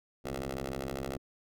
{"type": "ring-modulated tone", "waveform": "10% pulse", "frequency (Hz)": 67, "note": "C2", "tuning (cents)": 42, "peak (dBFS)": -24, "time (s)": [0.24, 1.18], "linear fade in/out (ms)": 20, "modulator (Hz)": 308, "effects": []}